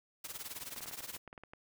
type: noise with tremolo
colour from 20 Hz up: white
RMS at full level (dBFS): -41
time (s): 0.24-1.18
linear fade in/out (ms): 5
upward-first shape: triangle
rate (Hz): 19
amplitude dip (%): 90
type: clicks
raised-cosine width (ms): 0.5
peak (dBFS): -34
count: 11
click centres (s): 0.763 / 0.807 / 0.859 / 0.912 / 1.006 / 1.164 / 1.277 / 1.329 / 1.378 / 1.436 / 1.535
effects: none